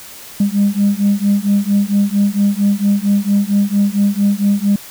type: beating tone pair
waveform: sine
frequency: 199.7 / 204.1 Hz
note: G3 / G#3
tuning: +32 / -30 cents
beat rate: 4.4 Hz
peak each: -13 dBFS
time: 0.4-4.76 s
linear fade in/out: 5 ms
effects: tanh soft clip ceiling -6 dBFS + white hiss -35 dBFS RMS until 4.9 s